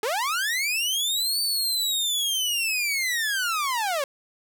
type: linear two-way sweep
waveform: sawtooth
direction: up then down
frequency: 399 to 4583 to 531 Hz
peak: -20 dBFS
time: 0.03-4.04 s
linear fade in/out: 2 ms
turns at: 1.41 s
effects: none